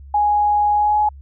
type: tone with pitch glide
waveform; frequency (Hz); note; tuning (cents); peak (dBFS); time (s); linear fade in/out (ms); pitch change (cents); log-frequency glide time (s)
sine; 830.6 to 842.2; G#5 to G#5; 0 to +24; -13; 0.14-1.09; 5; +24; 0.73-0.98
effects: added 69 Hz sine -36 dBFS peak until 1.21 s